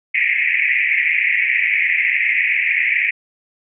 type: band-pass noise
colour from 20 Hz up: pink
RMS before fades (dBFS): -17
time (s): 0.14-3.11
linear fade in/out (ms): 10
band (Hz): 1900 to 2500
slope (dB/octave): 96
effects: none